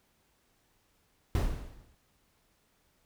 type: noise with exponential decay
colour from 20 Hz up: brown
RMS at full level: -24 dBFS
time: 1.35-1.95 s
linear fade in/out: 1 ms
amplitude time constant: 130 ms
effects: pink hiss -71 dBFS RMS until 3.05 s